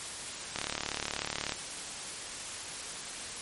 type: click train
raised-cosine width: 0.2 ms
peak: -14 dBFS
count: 36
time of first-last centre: 0.56-1.522 s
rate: 36.4 Hz
effects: white hiss -40 dBFS RMS until 3.41 s + MP3 48 kbps